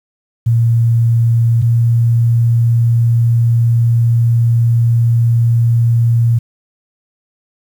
sine tone pair in turn, 116 / 116.87 Hz, A#2 / A#2, -8 / +5 cents, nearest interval unison, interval 13 cents, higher second, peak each -8 dBFS, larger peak neither, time 0.46-1.62 / 1.62-6.39 s, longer second, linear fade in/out 10 ms, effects 7-bit

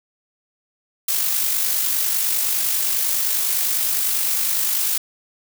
blue noise with amplitude modulation, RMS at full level -19 dBFS, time 1.08-4.98 s, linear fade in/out 5 ms, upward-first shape sine, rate 49.9 Hz, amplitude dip 35%, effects none

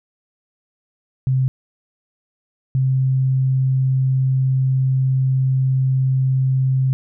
sine tone pair in turn, 130.81 / 131.64 Hz, C3 / C3, 0 / +11 cents, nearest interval unison, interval 11 cents, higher second, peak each -14 dBFS, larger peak neither, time 1.27-1.48 / 2.75-6.93 s, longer second, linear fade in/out 0 ms, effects none

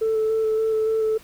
sine tone with vibrato, 440 Hz, A4, in tune, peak -17 dBFS, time 0.01-1.18 s, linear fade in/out 10 ms, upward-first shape square, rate 3.5 Hz, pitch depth 12 cents each way, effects tanh soft clip ceiling -16 dBFS + pink hiss -49 dBFS RMS until 1.23 s

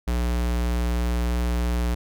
square tone, 59.8 Hz, A#1, 45 cents sharp, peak -22 dBFS, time 0.07-1.95 s, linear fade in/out 10 ms, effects none

